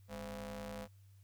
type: ring-modulated tone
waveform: sawtooth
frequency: 155.56 Hz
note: D#3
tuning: in tune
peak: -36 dBFS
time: 0.08-0.88 s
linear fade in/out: 50 ms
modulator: 358 Hz
effects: added 98 Hz sine -58 dBFS peak until 1.23 s + white hiss -75 dBFS RMS until 1.23 s